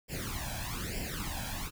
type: noise with flanger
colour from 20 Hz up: pink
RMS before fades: -37 dBFS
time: 0.08-1.71 s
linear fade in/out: 50 ms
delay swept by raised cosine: 0.39 to 1.25 ms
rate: 1.1 Hz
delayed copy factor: +0.85
effects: none